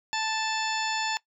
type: harmonic tone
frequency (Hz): 880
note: A5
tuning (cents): 0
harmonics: 1 / 2 / 3 / 4 / 5 / 6 / 8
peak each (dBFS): -30 / -33 / -35 / -36 / -37 / -38 / -39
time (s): 0.13-1.17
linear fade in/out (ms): 0
effects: noise-tail reverb RT60 0.1 s tail -19 dB re dry